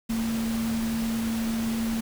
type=tone in noise; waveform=sine; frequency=226.5 Hz; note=A#3; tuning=50 cents flat; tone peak=-25 dBFS; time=0.09-2.01 s; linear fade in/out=10 ms; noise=pink; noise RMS=-36 dBFS; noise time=0.09-2.01 s; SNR=+8 dB; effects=none